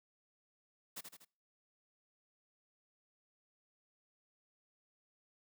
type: noise with echo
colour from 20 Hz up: white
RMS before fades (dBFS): -45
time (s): 0.96-1.01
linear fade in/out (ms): 10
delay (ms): 80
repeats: 3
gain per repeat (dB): -5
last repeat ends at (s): 1.25
effects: noise-tail reverb RT60 0.4 s tail -24 dB re dry